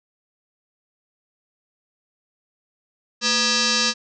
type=tone with frequency modulation; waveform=sine; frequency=500 Hz; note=B4; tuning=21 cents sharp; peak=-17 dBFS; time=3.21-3.94 s; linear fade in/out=50 ms; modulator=724 Hz; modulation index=8; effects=none